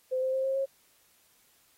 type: tone with pitch steps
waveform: sine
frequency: 515 / 521.6 / 528.3 / 535 / 541.9 Hz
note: C5 / C5 / C5 / C5 / C#5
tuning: -28 / -5 / +17 / +38 / -39 cents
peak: -26 dBFS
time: 0.11-0.66 s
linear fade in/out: 20 ms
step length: 110 ms
effects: white hiss -65 dBFS RMS until 1.77 s + AAC 48 kbps